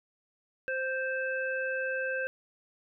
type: harmonic tone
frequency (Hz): 523.3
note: C5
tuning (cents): 0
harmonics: 1 / 3 / 5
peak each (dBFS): -33 / -32 / -41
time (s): 0.68-2.27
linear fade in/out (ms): 0
effects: none